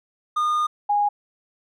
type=tone pair in turn; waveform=triangle / sine; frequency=1220 / 823.2 Hz; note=D#6 / G#5; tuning=-34 / -16 cents; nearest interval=perfect fifth; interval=682 cents; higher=first; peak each=-17 dBFS; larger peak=neither; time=0.36-0.67 / 0.89-1.09 s; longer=first; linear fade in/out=10 ms; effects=none